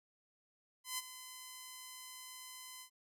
5% pulse tone with ADSR envelope, 1021 Hz, C6, 43 cents flat, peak -24 dBFS, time 0.84-2.9 s, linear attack 140 ms, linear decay 29 ms, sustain -13 dB, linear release 87 ms, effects none

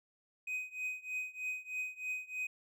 triangle tone with tremolo, 2508 Hz, D#7, 13 cents sharp, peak -32 dBFS, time 0.47-2.47 s, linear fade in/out 5 ms, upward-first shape triangle, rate 3.2 Hz, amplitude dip 95%, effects none

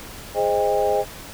sine chord, Ab major seventh, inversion none, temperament equal with one note detuned, 415.3 / 523.3 / 622.3 / 803.2 Hz, Ab4 / C5 / Eb5 / G5, 0 / 0 / 0 / +42 cents, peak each -23 dBFS, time 0.34-1.05 s, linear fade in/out 50 ms, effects pink hiss -38 dBFS RMS until 1.33 s

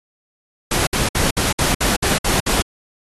pink noise bursts, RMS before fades -18 dBFS, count 9, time 0.71-2.622 s, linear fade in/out 5 ms, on 160 ms, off 59 ms, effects AAC 32 kbps

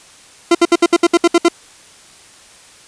40% pulse tone bursts, 341.9 Hz, F4, 37 cents flat, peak -6 dBFS, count 10, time 0.51-1.485 s, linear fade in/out 5 ms, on 39 ms, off 65 ms, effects white hiss -43 dBFS RMS until 2.87 s + resampled to 22050 Hz

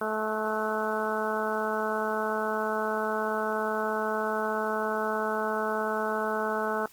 harmonic tone with a mistuned harmonic, 216.9 Hz, A3, 25 cents flat, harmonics 1 / 2 / 3 / 4 / 5 / 6 / 7, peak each -36 / -32 / -33 / -34 / -36 / -35 / -35 dBFS, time 0.01-6.86 s, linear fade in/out 2 ms, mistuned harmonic 7, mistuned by -23 cents, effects white hiss -56 dBFS RMS until 6.92 s + Opus 24 kbps

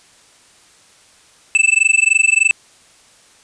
square tone with amplitude modulation, 2637 Hz, E7, in tune, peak -7 dBFS, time 1.55-2.51 s, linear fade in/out 0 ms, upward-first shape sine, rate 23.3 Hz, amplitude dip 100%, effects white hiss -49 dBFS RMS until 3.43 s + resampled to 22050 Hz

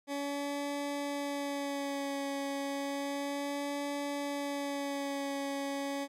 20% pulse tone with vibrato, 282 Hz, C#4, 30 cents sharp, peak -29 dBFS, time 0.07-6.08 s, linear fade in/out 50 ms, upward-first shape sine, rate 0.32 Hz, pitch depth 23 cents each way, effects low-pass 12000 Hz 12 dB/octave

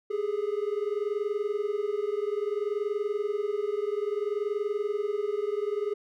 triangle tone pair together, 404.5 / 425.1 Hz, G#4 / G#4, -46 / +40 cents, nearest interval minor second, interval 86 cents, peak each -28 dBFS, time 0.1-5.94 s, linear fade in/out 10 ms, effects none

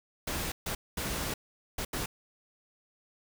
pink noise bursts at uneven times, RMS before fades -34 dBFS, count 5, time 0.27-0.52 / 0.66-0.75 / 0.97-1.34 / 1.78-1.85 / 1.93-2.06 s, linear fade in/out 5 ms, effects none

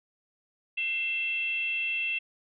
sine tone with frequency modulation, 2685 Hz, E7, 31 cents sharp, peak -27 dBFS, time 0.77-2.19 s, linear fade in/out 10 ms, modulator 589 Hz, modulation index 0.42, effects none

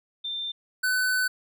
sine / square tone pair in turn, 3582 / 1506 Hz, A7 / F#6, +30 / +30 cents, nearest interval octave + minor third, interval 1500 cents, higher first, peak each -29 / -23 dBFS, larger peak second, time 0.24-0.52 / 0.83-1.28 s, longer second, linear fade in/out 10 ms, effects none

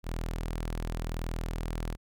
sawtooth tone, 40.87 Hz, E1, 14 cents flat, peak -28 dBFS, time 0.03-1.97 s, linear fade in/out 50 ms, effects none

